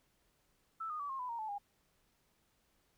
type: tone with pitch steps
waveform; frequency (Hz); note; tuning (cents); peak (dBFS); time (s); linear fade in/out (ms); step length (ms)
sine; 1318.5 / 1230.2 / 1147.8 / 1071 / 999.2 / 932.3 / 869.9 / 811.6; E6 / D#6 / D6 / C6 / B5 / A#5 / A5 / G#5; 0 / -20 / -40 / +40 / +20 / 0 / -20 / -40; -38; 0.8-1.584; 10; 98
effects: pink hiss -75 dBFS RMS until 2.97 s